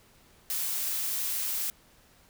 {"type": "noise", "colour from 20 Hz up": "blue", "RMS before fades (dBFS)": -31, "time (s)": [0.5, 1.7], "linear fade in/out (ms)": 0, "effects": ["pink hiss -60 dBFS RMS until 2.29 s"]}